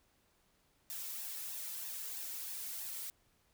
blue noise with flanger, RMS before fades -43 dBFS, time 0.9-3.1 s, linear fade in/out 0 ms, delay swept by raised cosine 1.1 to 2.3 ms, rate 3.1 Hz, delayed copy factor +0.55, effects pink hiss -73 dBFS RMS until 3.53 s

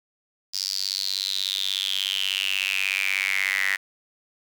sawtooth tone with high-pass filter sweep, 96.5 Hz, G2, 27 cents flat, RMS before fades -26 dBFS, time 0.53-3.77 s, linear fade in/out 20 ms, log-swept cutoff 5000 to 1900 Hz, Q 8.4, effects none

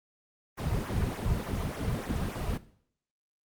brown noise with flanger, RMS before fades -31 dBFS, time 0.57-2.58 s, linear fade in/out 20 ms, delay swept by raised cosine 0.22 to 3.72 ms, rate 3.4 Hz, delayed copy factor -1, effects noise-tail reverb RT60 0.6 s tail -17 dB re dry + Opus 24 kbps

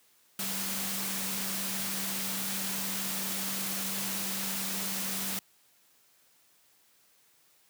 sine tone in noise, 193.4 Hz, G3, 23 cents flat, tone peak -40 dBFS, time 0.39-5.39 s, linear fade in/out 2 ms, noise white, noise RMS -34 dBFS, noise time 0.39-5.39 s, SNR -9 dB, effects white hiss -65 dBFS RMS until 7.69 s + high-pass 100 Hz 12 dB/octave

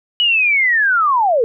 sine linear sweep, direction down, 2960 to 431.1 Hz, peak -11 dBFS, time 0.2-1.44 s, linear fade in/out 0 ms, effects none

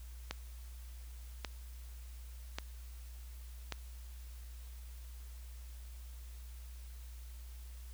click train, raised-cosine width 0.2 ms, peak -20 dBFS, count 4, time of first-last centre 0.31-3.723 s, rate 0.879 Hz, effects added 60 Hz sine -46 dBFS peak until 7.93 s + white hiss -61 dBFS RMS until 7.93 s

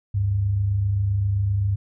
sine tone pair together, 72.5 / 100.17 Hz, D2 / G2, -22 / +38 cents, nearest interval tritone, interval 560 cents, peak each -30 / -19 dBFS, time 0.14-1.76 s, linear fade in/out 10 ms, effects none

